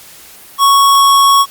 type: tone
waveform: square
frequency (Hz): 1108.7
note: C#6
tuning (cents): 0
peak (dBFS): -6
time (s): 0.58-1.46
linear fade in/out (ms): 50
effects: white hiss -37 dBFS RMS until 1.5 s + Opus 48 kbps